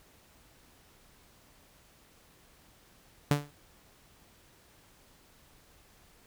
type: tone with exponential decay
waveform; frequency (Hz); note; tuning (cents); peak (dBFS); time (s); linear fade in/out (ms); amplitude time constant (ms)
sawtooth; 145.2; D3; -19; -16; 3.31-3.51; 0; 43
effects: pink hiss -61 dBFS RMS until 6.26 s